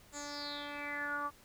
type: tone with low-pass filter sweep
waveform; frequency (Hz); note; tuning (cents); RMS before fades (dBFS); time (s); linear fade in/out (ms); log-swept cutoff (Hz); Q
10% pulse; 290; D4; -22; -40; 0.12-1.31; 50; 7500 to 1100; 7.7
effects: pink hiss -61 dBFS RMS until 1.44 s